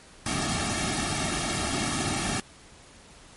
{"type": "noise with comb filter", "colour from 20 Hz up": "pink", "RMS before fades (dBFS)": -28, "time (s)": [0.26, 2.4], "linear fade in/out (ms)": 2, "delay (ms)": 2, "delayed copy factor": -1, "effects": ["pink hiss -51 dBFS RMS until 3.36 s", "MP3 48 kbps"]}